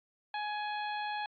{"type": "harmonic tone", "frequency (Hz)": 838, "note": "G#5", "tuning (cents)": 15, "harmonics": [1, 2, 3, 4, 5], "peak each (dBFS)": [-35, -41, -45, -47, -49], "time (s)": [0.34, 1.26], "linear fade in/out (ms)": 2, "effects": ["AAC 64 kbps"]}